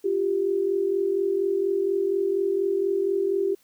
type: tone pair together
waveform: sine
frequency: 349.2 / 393.4 Hz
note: F4 / G4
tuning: 0 / +6 cents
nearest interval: major second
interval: 206 cents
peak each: -27 / -22 dBFS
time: 0.04-3.55 s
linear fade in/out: 10 ms
effects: white hiss -62 dBFS RMS until 3.63 s